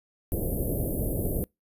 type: band-stop noise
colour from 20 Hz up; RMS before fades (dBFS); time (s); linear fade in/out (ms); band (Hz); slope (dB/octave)
pink; -28; 0.32-1.44; 0; 610 to 11000; 48
effects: noise-tail reverb RT60 0.2 s tail -26 dB re dry + resampled to 32000 Hz